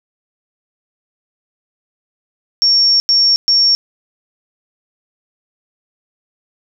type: tone bursts at uneven times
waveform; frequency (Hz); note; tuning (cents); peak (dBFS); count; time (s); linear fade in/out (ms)
sine; 5500; F8; -27; -8; 3; 2.62-3 / 3.09-3.36 / 3.48-3.75; 0
effects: none